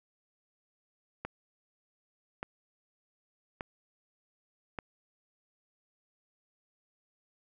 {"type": "click train", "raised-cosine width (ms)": 0.5, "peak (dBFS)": -21, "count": 4, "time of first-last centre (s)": [1.25, 4.788], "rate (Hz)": 0.848, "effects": []}